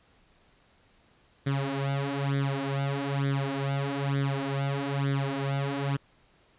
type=tone with flanger; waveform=sawtooth; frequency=138.59 Hz; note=C#3; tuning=in tune; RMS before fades=-29 dBFS; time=1.46-5.97 s; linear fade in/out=10 ms; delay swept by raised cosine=0.54 to 5.84 ms; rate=1.1 Hz; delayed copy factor=+0.8; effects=pink hiss -63 dBFS RMS until 6.58 s + resampled to 8000 Hz